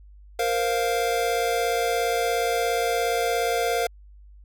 square chord, Bb suspended second, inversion none, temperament equal, 466.2 / 523.3 / 698.5 Hz, Bb4 / C5 / F5, 0 / 0 / 0 cents, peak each -26 / -30 / -26 dBFS, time 0.39-3.87 s, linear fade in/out 5 ms, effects added 50 Hz sine -45 dBFS peak until 4.44 s

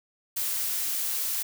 blue noise, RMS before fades -29 dBFS, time 0.36-1.43 s, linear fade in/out 10 ms, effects none

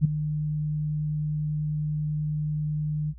sine tone with ADSR envelope, 151.7 Hz, D#3, 44 cents flat, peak -13 dBFS, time 0.01-3.14 s, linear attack 38 ms, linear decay 8 ms, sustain -12 dB, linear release 45 ms, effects added 60 Hz sine -42 dBFS peak until 3.18 s

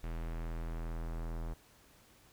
square tone with low-pass filter sweep, 41.21 Hz, E1, in tune, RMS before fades -39 dBFS, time 0.03-1.54 s, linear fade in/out 10 ms, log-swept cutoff 2400 to 1200 Hz, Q 0.97, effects pink hiss -63 dBFS RMS until 2.32 s

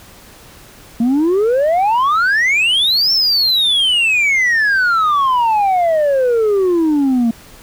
sine exponential two-way sweep, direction up then down, 224.9 to 5450 to 224.9 Hz, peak -8 dBFS, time 1-7.31 s, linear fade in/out 5 ms, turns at 3.12 s, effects tanh soft clip ceiling -10 dBFS + pink hiss -41 dBFS RMS until 7.62 s

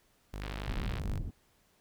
sawtooth tone, 50.2 Hz, G1, 42 cents sharp, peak -34 dBFS, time 0.33-1.19 s, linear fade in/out 10 ms
click train, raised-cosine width 0.3 ms, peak -25 dBFS, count 38, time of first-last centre 0.42-0.985 s, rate 65.5 Hz
pink low-pass noise, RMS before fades -36 dBFS, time 0.67-1.31 s, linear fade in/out 5 ms, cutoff 150 Hz, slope 12 dB/octave
effects pink hiss -69 dBFS RMS until 1.8 s

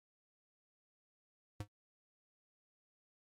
square tone with exponential decay, 103.1 Hz, G#2, 12 cents flat, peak -36 dBFS, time 1.6-1.68 s, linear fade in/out 5 ms, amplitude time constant 16 ms, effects MP3 64 kbps

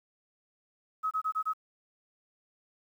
sine tone bursts, 1277 Hz, D#6, 45 cents sharp, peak -27 dBFS, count 5, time 1.03-1.535 s, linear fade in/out 20 ms, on 81 ms, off 25 ms, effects 10-bit

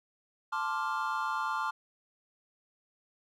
triangle chord, D minor seventh, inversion second, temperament equal, 880 / 1046.5 / 1174.7 / 1396.9 Hz, A5 / C6 / D6 / F6, 0 / 0 / 0 / 0 cents, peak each -34 dBFS, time 0.52-1.71 s, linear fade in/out 10 ms, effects none

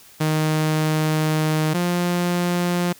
sawtooth tone pair in turn, 155.56 / 175.98 Hz, D#3 / F3, 0 / +13 cents, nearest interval major second, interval 213 cents, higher second, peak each -14 / -15 dBFS, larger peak first, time 0.2-1.74 / 1.74-2.93 s, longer first, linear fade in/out 10 ms, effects white hiss -48 dBFS RMS until 2.99 s

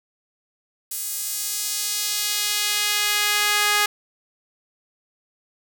sawtooth tone with high-pass filter sweep, 415.3 Hz, G#4, in tune, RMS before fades -23 dBFS, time 0.91-3.86 s, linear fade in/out 5 ms, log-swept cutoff 9400 to 1400 Hz, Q 0.88, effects none

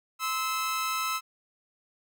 sawtooth tone pair together, 1035.8 / 1305 Hz, C6 / E6, -18 / -18 cents, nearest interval major third, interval 400 cents, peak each -31 / -25 dBFS, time 0.19-1.21 s, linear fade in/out 50 ms, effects none

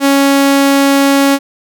sawtooth tone, 277.2 Hz, C#4, in tune, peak -3 dBFS, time 0-1.39 s, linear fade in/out 50 ms, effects none

